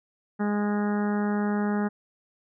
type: harmonic tone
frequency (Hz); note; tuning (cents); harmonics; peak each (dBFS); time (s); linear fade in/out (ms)
206.8; G#3; -7; 1 / 2 / 3 / 4 / 5 / 6 / 7 / 8 / 9; -24 / -32 / -39 / -35 / -43 / -40 / -40 / -42 / -45; 0.39-1.89; 20
effects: none